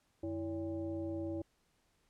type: tone with frequency modulation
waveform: sine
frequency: 328.6 Hz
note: E4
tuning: 5 cents flat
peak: -36 dBFS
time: 0.23-1.42 s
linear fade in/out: 5 ms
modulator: 238 Hz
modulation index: 0.87
effects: pink hiss -75 dBFS RMS until 2.09 s + low-pass 11000 Hz 12 dB/octave